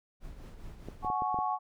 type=noise with tremolo; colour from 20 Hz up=brown; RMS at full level=-43 dBFS; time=0.2-1.1 s; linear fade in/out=50 ms; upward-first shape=triangle; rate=4.8 Hz; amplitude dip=55%
type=clicks; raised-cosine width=2 ms; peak=-27 dBFS; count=6; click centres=0.886 / 1.047 / 1.101 / 1.221 / 1.344 / 1.388 s
type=chord; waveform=sine; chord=F# suspended second; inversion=none; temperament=equal with one note detuned; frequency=740 / 848.1 / 1108.7 Hz; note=F#5 / G#5 / C#6; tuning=0 / +36 / 0 cents; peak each=-33 dBFS; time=1.02-1.59 s; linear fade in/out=50 ms
effects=none